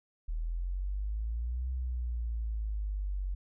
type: exponential two-way sweep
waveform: sine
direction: up then down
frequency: 38.89 to 64.2 to 46.11 Hz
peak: -31 dBFS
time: 0.28-3.35 s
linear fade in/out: 10 ms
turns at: 1.7 s
effects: none